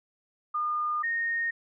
sine tone pair in turn, 1215 / 1850.8 Hz, D#6 / A#6, -42 / -13 cents, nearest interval perfect fifth, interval 729 cents, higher second, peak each -26 dBFS, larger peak neither, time 0.54-1.03 / 1.03-1.51 s, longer first, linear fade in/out 10 ms, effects none

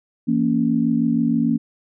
sine chord, A# diminished, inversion second, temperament just, 167.82 / 233.1 / 279.7 Hz, E3 / A#3 / C#4, +31 / 0 / +16 cents, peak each -24 / -18 / -21 dBFS, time 0.27-1.58 s, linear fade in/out 20 ms, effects none

